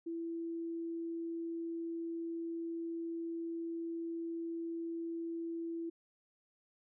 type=tone; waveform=sine; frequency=333.2 Hz; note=E4; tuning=19 cents sharp; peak=-37 dBFS; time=0.06-5.9 s; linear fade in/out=10 ms; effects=none